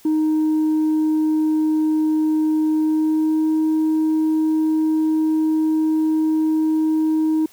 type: tone with pitch glide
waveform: sine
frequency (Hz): 311.1 to 314.2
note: D#4 to D#4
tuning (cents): 0 to +17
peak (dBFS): -13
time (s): 0.05-7.46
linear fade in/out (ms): 5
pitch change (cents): +17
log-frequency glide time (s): 2.77-3.52
effects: tanh soft clip ceiling -14 dBFS + white hiss -50 dBFS RMS until 7.52 s